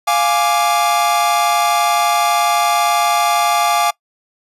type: chord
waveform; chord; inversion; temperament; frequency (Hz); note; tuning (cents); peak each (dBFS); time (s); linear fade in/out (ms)
45% pulse; D diminished; first; equal; 698.5 / 830.6 / 1174.7; F5 / Ab5 / D6; 0 / 0 / 0; -17; 0.07-3.91; 10
effects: noise-tail reverb RT60 0.1 s tail -22 dB re dry + resampled to 32000 Hz